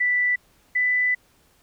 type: tone pair in turn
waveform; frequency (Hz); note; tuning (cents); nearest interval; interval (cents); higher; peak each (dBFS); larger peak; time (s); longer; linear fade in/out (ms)
sine; 1975.5 / 1992.7; B6 / B6; 0 / +15; unison; 15; second; -18; neither; 0-0.36 / 0.75-1.15; second; 10
effects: pink hiss -60 dBFS RMS until 1.62 s